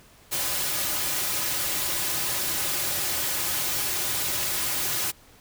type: noise with comb filter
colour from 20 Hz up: white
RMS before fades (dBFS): -27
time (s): 0.31-5.12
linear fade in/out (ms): 20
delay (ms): 4.4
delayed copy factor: -0.55
effects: pink hiss -54 dBFS RMS until 5.4 s